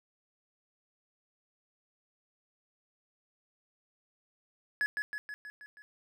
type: tone with echo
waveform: triangle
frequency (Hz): 1696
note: G#6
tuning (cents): +36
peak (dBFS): -25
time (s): 4.81-4.86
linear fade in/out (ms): 0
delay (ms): 160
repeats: 6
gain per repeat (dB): -4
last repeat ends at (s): 5.82
effects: none